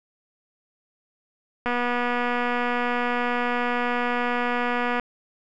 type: click train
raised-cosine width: 0.5 ms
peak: -11 dBFS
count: 812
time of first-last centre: 1.66-4.997 s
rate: 243 Hz
effects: none